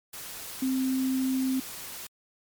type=tone in noise; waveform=sine; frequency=261.6 Hz; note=C4; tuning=in tune; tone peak=-24 dBFS; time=0.62-1.6 s; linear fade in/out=5 ms; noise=white; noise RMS=-40 dBFS; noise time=0.13-2.07 s; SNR=+13 dB; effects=MP3 96 kbps